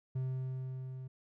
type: tone with level ramp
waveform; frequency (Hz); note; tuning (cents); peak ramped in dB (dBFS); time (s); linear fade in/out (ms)
triangle; 130; C3; -11; -30 to -40; 0.15-1.08; 10
effects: none